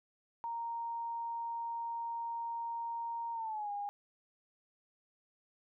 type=tone with pitch glide; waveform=sine; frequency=930 to 814.3 Hz; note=A#5 to G#5; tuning=-4 to -34 cents; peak=-36 dBFS; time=0.44-3.89 s; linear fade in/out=0 ms; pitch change=-230 cents; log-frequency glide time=3.33-3.71 s; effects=none